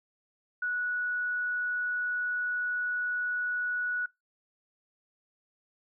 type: tone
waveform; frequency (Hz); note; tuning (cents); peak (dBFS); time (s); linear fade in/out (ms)
sine; 1469; F#6; -13; -28; 0.62-4.06; 5
effects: noise-tail reverb RT60 0.2 s tail -22 dB re dry